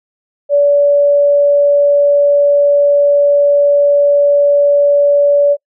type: tone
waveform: sine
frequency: 574 Hz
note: D5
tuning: 40 cents flat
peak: -6 dBFS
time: 0.49-5.57 s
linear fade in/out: 50 ms
effects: noise-tail reverb RT60 0.1 s tail -26 dB re dry